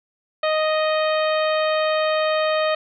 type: harmonic tone with a mistuned harmonic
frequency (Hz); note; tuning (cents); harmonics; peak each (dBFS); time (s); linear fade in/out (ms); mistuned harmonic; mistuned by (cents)
622.3; D#5; 0; 1 / 2 / 3 / 4 / 5 / 6 / 7; -19 / -25 / -29 / -31 / -33 / -35 / -36; 0.43-2.75; 5; 7; -20
effects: none